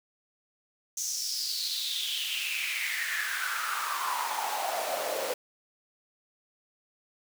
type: noise with high-pass filter sweep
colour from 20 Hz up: pink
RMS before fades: -32 dBFS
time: 0.97-5.34 s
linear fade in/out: 5 ms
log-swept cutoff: 6300 to 500 Hz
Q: 6
effects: none